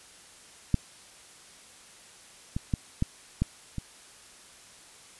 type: clicks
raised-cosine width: 5 ms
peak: -9 / -17 / -13 / -12 / -12 / -20 dBFS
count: 6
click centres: 0.743 / 2.565 / 2.738 / 3.024 / 3.42 / 3.783 s
effects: white hiss -52 dBFS RMS until 5.19 s + resampled to 24000 Hz